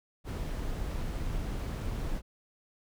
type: noise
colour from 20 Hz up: brown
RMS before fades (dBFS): -34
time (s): 0.24-2.22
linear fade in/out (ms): 50
effects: none